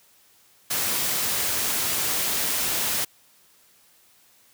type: noise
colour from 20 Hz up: white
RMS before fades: -25 dBFS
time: 0.7-3.05 s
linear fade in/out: 10 ms
effects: white hiss -58 dBFS RMS until 4.53 s + high-pass 60 Hz 12 dB/octave